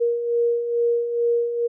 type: beating tone pair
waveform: sine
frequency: 470 / 472.3 Hz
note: A#4 / A#4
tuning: +14 / +23 cents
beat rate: 2.3 Hz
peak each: -27 / -19 dBFS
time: 0-1.68 s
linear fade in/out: 20 ms
effects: none